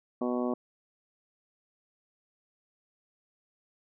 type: harmonic tone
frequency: 123.4 Hz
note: B2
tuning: 1 cent flat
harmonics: 2 / 3 / 4 / 5 / 6 / 7 / 8 / 9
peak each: -30 / -34 / -37 / -36 / -42 / -45 / -46 / -42 dBFS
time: 0.21-0.54 s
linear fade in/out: 5 ms
effects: none